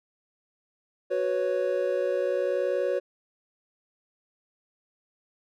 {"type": "chord", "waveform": "triangle", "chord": "F# suspended fourth", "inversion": "none", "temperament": "equal", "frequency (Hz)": [370, 493.9, 554.4], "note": ["F#4", "B4", "C#5"], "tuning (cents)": [0, 0, 0], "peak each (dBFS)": [-28, -27, -25], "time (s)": [1.1, 3], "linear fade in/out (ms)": 20, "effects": []}